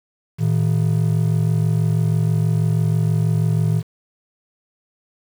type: ring-modulated tone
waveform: triangle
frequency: 136.1 Hz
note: C#3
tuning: 31 cents flat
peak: -10 dBFS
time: 0.38-3.83 s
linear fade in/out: 50 ms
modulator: 23.1 Hz
effects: 7-bit